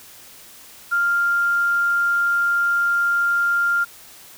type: tone with quantisation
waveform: sine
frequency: 1396.9 Hz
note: F6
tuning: in tune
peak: -16 dBFS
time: 0.91-3.85 s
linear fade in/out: 20 ms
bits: 7
effects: white hiss -44 dBFS RMS until 4.37 s